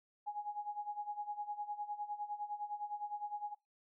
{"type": "tone with tremolo", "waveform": "sine", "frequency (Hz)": 830.6, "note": "G#5", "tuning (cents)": 0, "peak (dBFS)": -36, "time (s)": [0.26, 3.55], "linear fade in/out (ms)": 20, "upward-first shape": "sine", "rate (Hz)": 9.8, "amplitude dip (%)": 80, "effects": ["noise-tail reverb RT60 0.2 s tail -22 dB re dry"]}